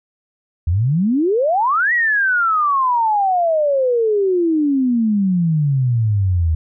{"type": "exponential two-way sweep", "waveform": "sine", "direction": "up then down", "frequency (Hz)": [77.78, 1958, 77.78], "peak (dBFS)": -13, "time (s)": [0.67, 6.55], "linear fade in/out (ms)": 5, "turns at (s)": 1.93, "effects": []}